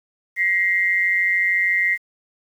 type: tone pair together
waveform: sine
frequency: 1906.7 / 2093 Hz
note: A#6 / C7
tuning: +39 / 0 cents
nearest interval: major second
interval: 161 cents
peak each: -19 dBFS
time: 0.36-1.98 s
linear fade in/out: 50 ms
effects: 8-bit